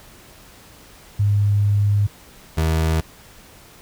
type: tone pair in turn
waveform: sine / 30% pulse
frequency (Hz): 102.3 / 80.02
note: G#2 / D#2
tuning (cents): -26 / +49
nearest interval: major third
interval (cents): 425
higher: first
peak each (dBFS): -14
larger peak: neither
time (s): 1.19-2.07 / 2.57-3.01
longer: first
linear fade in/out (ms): 10
effects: pink hiss -46 dBFS RMS until 3.81 s